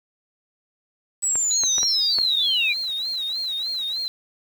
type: linear sweep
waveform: sine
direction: down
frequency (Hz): 7950 to 2300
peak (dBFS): -19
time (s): 1.22-2.74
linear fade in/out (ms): 20
type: clicks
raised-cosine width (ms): 0.5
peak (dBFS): -17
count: 5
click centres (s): 1.356 / 1.636 / 1.782 / 1.831 / 2.186
type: tone with vibrato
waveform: sine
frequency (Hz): 3951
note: B7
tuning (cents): 0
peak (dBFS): -24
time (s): 1.51-4.08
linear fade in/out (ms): 0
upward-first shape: sine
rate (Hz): 3.3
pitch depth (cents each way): 120
effects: 7-bit